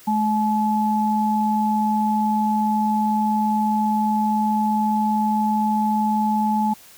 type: tone pair together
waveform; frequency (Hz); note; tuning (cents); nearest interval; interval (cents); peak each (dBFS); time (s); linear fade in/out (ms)
sine; 213.8 / 857.6; A3 / A5; -49 / -45; 2 octaves; 2404; -20; 0.07-6.74; 10
effects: white hiss -47 dBFS RMS until 6.97 s